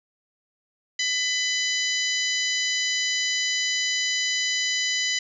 harmonic tone with a mistuned harmonic, 1000 Hz, B5, 21 cents sharp, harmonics 2 / 3 / 4 / 5 / 6 / 7, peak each -27 / -29 / -30 / -31 / -32 / -32 dBFS, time 0.99-5.19 s, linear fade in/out 5 ms, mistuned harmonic 5, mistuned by -21 cents, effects none

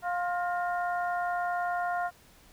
harmonic tone with a mistuned harmonic, 353.1 Hz, F4, 19 cents sharp, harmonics 2 / 3 / 4 / 5, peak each -29 / -38 / -35 / -43 dBFS, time 0.02-2.11 s, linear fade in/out 50 ms, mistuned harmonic 5, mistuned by +69 cents, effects pink hiss -58 dBFS RMS until 2.52 s

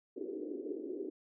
white band-pass noise, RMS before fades -41 dBFS, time 0.16-1.1 s, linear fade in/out 10 ms, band 290 to 420 Hz, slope 48 dB/octave, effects none

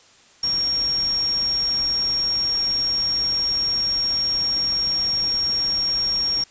sine tone in noise, 5560 Hz, F8, 9 cents flat, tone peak -19 dBFS, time 0.43-6.44 s, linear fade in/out 5 ms, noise pink, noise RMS -37 dBFS, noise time 0.43-6.44 s, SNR +15 dB, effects white hiss -52 dBFS RMS until 6.5 s + resampled to 16000 Hz

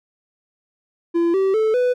triangle tone with pitch steps, 339.3 / 385.3 / 437.5 / 496.8 Hz, F4 / G4 / A4 / B4, -50 / -30 / -10 / +10 cents, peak -13 dBFS, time 1.14-1.94 s, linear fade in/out 20 ms, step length 200 ms, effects none

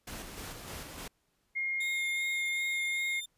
pink noise with tremolo, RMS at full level -42 dBFS, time 0.07-1.08 s, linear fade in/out 5 ms, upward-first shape square, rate 3.3 Hz, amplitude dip 35%
sine tone, 2136 Hz, C7, 35 cents sharp, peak -30 dBFS, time 1.55-3.21 s, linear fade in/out 20 ms
sawtooth tone with vibrato, 3642 Hz, A#7, 41 cents flat, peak -36 dBFS, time 1.8-3.26 s, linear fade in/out 10 ms, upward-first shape sine, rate 2.6 Hz, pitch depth 24 cents each way
effects pink hiss -75 dBFS RMS until 3.37 s + resampled to 32000 Hz

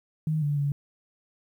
sine tone with pitch steps, 155.9 / 145.7 / 142.6 Hz, D#3 / D3 / C#3, +4 / -13 / +49 cents, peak -23 dBFS, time 0.27-0.72 s, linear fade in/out 2 ms, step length 150 ms, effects 10-bit

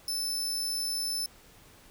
sawtooth tone, 5274 Hz, E8, in tune, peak -27 dBFS, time 0.08-1.26 s, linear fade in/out 2 ms, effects pink hiss -56 dBFS RMS until 1.9 s

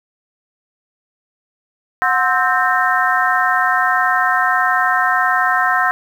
harmonic tone with a mistuned harmonic, 261.6 Hz, C4, in tune, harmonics 3 / 4 / 5 / 6 / 7, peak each -19 / -19 / -19 / -19 / -19 dBFS, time 2.02-5.91 s, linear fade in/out 0 ms, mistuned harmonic 3, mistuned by -120 cents, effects 7-bit

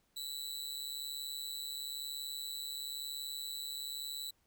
sawtooth tone with amplitude modulation, 3951 Hz, B7, in tune, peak -33 dBFS, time 0.16-4.31 s, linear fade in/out 10 ms, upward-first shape sine, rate 141 Hz, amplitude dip 85%, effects pink hiss -75 dBFS RMS until 4.46 s

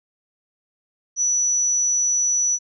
sine tone, 5920 Hz, F#8, in tune, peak -17 dBFS, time 1.16-2.59 s, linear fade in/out 50 ms, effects none

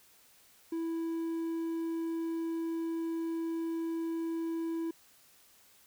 triangle tone, 329.6 Hz, E4, in tune, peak -30 dBFS, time 0.72-4.91 s, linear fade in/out 5 ms, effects white hiss -62 dBFS RMS until 5.86 s

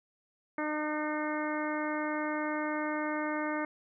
harmonic tone with a mistuned harmonic, 303.3 Hz, D#4, 44 cents flat, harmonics 1 / 2 / 3 / 4 / 5 / 6 / 7, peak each -34 / -37 / -39 / -40 / -41 / -42 / -42 dBFS, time 0.58-3.65 s, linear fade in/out 2 ms, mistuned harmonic 7, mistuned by +16 cents, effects none

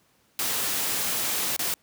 white noise with dropouts, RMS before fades -27 dBFS, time 0.39-1.74 s, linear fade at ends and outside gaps 1 ms, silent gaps 1.564-1.592 s, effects pink hiss -64 dBFS RMS until 1.82 s + high-pass 100 Hz 12 dB/octave

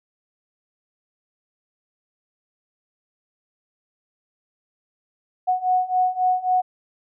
sine beating tone pair, 734 / 737.7 Hz, F#5 / F#5, -14 / -5 cents, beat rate 3.7 Hz, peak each -22 / -20 dBFS, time 5.47-6.62 s, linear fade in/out 20 ms, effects none

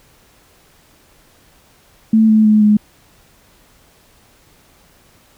sine tone with pitch steps, 220.6 / 217.1 / 213.6 / 210.2 Hz, A3 / A3 / G#3 / G#3, +5 / -23 / +49 / +21 cents, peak -7 dBFS, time 2.13-2.77 s, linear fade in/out 5 ms, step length 160 ms, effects pink hiss -51 dBFS RMS until 5.37 s

